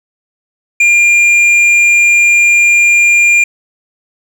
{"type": "tone with hard clipping", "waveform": "triangle", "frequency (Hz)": 2400, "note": "D7", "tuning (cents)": 37, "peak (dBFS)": -6, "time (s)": [0.8, 3.44], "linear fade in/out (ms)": 5, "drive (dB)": 8, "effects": []}